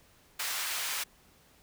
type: high-pass noise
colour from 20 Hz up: pink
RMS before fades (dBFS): -34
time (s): 0.39-1.04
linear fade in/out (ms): 10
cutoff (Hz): 1400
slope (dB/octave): 12
effects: pink hiss -62 dBFS RMS until 1.62 s